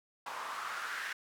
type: noise with band-pass filter sweep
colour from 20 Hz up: white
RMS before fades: -40 dBFS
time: 0.26-1.13 s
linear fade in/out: 5 ms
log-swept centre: 970 to 1700 Hz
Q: 3.5
effects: none